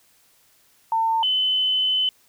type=tone pair in turn; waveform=sine; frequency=901 / 3031 Hz; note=A5 / F#7; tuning=+41 / +41 cents; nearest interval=octave + major sixth; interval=2100 cents; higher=second; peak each=-18 dBFS; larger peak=neither; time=0.92-1.23 / 1.23-2.09 s; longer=second; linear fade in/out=2 ms; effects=white hiss -59 dBFS RMS until 2.28 s